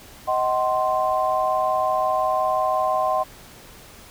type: chord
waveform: sine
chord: C diminished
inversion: first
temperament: just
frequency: 627.9 / 753.5 / 1046.5 Hz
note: Eb5 / Gb5 / C6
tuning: +16 / +31 / 0 cents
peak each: -23 dBFS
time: 0.27-3.24 s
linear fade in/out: 20 ms
effects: pink hiss -45 dBFS RMS until 4.1 s